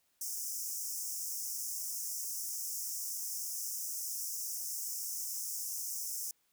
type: high-pass noise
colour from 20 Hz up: pink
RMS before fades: -39 dBFS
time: 0.21-6.31 s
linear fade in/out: 2 ms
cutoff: 5300 Hz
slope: 96 dB/octave
effects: white hiss -75 dBFS RMS until 6.52 s